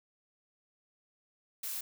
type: noise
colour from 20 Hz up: blue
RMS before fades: -38 dBFS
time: 1.63-1.81 s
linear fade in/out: 5 ms
effects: none